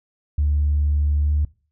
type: tone with pitch glide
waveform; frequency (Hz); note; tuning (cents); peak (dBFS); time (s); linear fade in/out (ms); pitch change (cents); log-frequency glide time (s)
sine; 73.42 to 74.23; D2 to D2; 0 to +19; -15; 0.38-1.45; 5; +19; 1.24-1.3
effects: noise-tail reverb RT60 0.4 s tail -23 dB re dry + tanh soft clip ceiling -12 dBFS